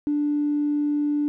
triangle tone with tanh clipping, 293.7 Hz, D4, in tune, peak -20 dBFS, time 0.07-1.28 s, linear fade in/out 0 ms, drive 4 dB, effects none

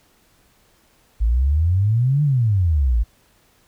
sine exponential two-way sweep, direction up then down, 52.4 to 151.5 to 52.4 Hz, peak -14 dBFS, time 1.2-3.04 s, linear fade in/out 20 ms, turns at 2.23 s, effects pink hiss -58 dBFS RMS until 3.67 s

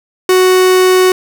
45% pulse tone, 370.3 Hz, F#4, 1 cent sharp, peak -6 dBFS, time 0.29-1.12 s, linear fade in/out 2 ms, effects none

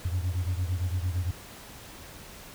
sine beating tone pair, 87.31 / 96.11 Hz, F2 / G2, 0 / -34 cents, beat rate 8.8 Hz, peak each -26 / -29 dBFS, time 0.05-1.31 s, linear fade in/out 5 ms, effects tanh soft clip ceiling -23 dBFS + pink hiss -46 dBFS RMS until 2.54 s

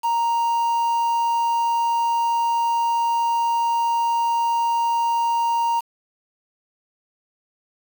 triangle tone with quantisation, 932.3 Hz, A#5, in tune, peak -16 dBFS, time 0.03-5.81 s, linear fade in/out 20 ms, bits 6, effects none

